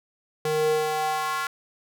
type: tone with high-pass filter sweep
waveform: square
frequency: 154.3 Hz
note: D#3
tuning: 14 cents flat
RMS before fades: -25 dBFS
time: 0.45-1.47 s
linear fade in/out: 2 ms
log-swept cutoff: 330 to 1300 Hz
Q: 3.4
effects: none